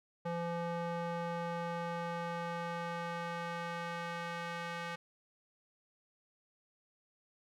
square tone with band-pass filter sweep, 170.5 Hz, F3, 41 cents flat, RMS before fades -39 dBFS, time 0.25-4.96 s, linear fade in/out 10 ms, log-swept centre 670 to 1700 Hz, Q 0.91, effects none

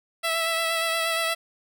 10% pulse tone with vibrato, 659.3 Hz, E5, in tune, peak -15 dBFS, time 0.23-1.35 s, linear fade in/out 20 ms, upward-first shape sine, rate 8.5 Hz, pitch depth 20 cents each way, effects none

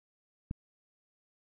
click, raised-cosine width 5 ms, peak -23 dBFS, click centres 0.511 s, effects none

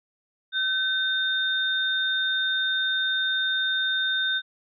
sine tone pair together, 1532 / 3644 Hz, G6 / A#7, -40 / -40 cents, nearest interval octave + minor third, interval 1500 cents, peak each -25 dBFS, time 0.52-4.42 s, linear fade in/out 50 ms, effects none

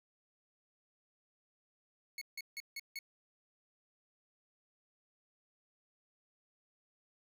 25% pulse tone bursts, 2199 Hz, C#7, 14 cents flat, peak -37 dBFS, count 5, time 2.18-2.99 s, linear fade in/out 2 ms, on 34 ms, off 160 ms, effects none

